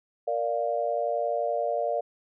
sine chord, Bb major, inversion none, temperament equal, 466.2 / 587.3 / 698.5 Hz, Bb4 / D5 / F5, 0 / 0 / 0 cents, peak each -31 / -28 / -29 dBFS, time 0.27-2.01 s, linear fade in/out 10 ms, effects none

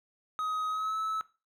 triangle tone with pitch glide, 1261 to 1301.7 Hz, D#6 to E6, +23 to -22 cents, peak -28 dBFS, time 0.39-1.21 s, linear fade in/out 0 ms, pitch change +55 cents, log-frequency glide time 0.69-0.97 s, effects noise-tail reverb RT60 0.3 s tail -17 dB re dry

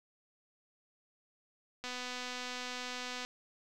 click train, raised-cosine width 0.2 ms, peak -24 dBFS, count 352, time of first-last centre 1.84-3.25 s, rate 249 Hz, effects none

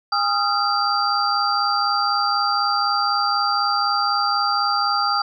sine tone cluster, 815 / 1245 / 1369 / 4698 Hz, G#5 / D#6 / F6 / D8, -33 / +1 / -35 / 0 cents, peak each -23 dBFS, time 0.12-5.22 s, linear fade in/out 5 ms, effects none

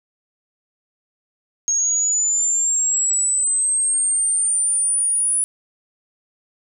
sine linear sweep, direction up, 6520 to 9870 Hz, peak -16 dBFS, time 1.68-5.44 s, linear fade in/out 0 ms, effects none

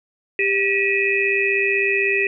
sine tone cluster, 395 / 1935 / 2455 / 2571 Hz, G4 / B6 / D#7 / E7, +13 / -36 / -24 / -44 cents, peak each -22 dBFS, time 0.39-2.27 s, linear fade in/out 2 ms, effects none

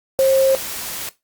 sine tone in noise, 534 Hz, C5, 35 cents sharp, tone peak -11 dBFS, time 0.19-0.55 s, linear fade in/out 0 ms, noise white, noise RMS -28 dBFS, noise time 0.19-1.09 s, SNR +14 dB, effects noise-tail reverb RT60 0.2 s tail -17 dB re dry + Opus 48 kbps

